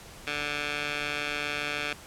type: tone with band-pass filter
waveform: 15% pulse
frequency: 146.83 Hz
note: D3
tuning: in tune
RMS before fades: -32 dBFS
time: 0.27-1.93 s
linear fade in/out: 2 ms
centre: 2500 Hz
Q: 1.6
effects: pink hiss -47 dBFS RMS until 2.06 s + low-pass 12000 Hz 12 dB/octave